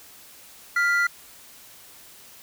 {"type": "tone pair together", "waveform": "triangle", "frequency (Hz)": [1400.8, 1975.5], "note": ["F6", "B6"], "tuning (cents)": [5, 0], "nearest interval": "tritone", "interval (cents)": 595, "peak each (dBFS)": [-19, -21], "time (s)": [0.76, 1.07], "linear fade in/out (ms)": 5, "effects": ["white hiss -48 dBFS RMS until 2.42 s"]}